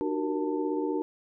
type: tone cluster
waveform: sine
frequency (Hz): 302.7 / 360.7 / 377.5 / 466.5 / 888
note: D#4 / F#4 / F#4 / A#4 / A5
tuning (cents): -48 / -44 / +35 / +1 / +16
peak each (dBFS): -30 / -38 / -32 / -33 / -38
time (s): 0.01-1.02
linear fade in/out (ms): 0
effects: none